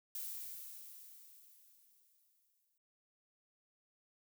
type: noise with exponential decay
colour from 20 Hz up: violet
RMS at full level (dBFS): -42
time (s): 0.15-2.78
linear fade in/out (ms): 2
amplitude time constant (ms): 570
effects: noise-tail reverb RT60 0.7 s tail -25 dB re dry